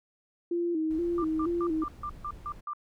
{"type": "tone with vibrato", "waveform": "sine", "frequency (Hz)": 330, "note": "E4", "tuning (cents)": 2, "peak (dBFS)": -26, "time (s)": [0.51, 1.84], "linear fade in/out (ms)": 5, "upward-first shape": "square", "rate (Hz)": 2.1, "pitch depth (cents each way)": 75}
{"type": "noise", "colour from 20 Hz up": "brown", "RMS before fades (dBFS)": -46, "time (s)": [0.9, 2.61], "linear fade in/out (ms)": 10}
{"type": "tone bursts", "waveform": "sine", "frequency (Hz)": 1188, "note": "D6", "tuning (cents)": 20, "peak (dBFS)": -32, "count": 8, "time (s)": [1.18, 2.734], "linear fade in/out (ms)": 2, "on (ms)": 63, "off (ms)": 150}
{"effects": []}